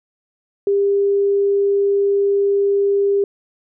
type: tone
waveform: sine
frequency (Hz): 400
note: G4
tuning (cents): +35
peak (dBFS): -13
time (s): 0.67-3.24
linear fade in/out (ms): 2
effects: none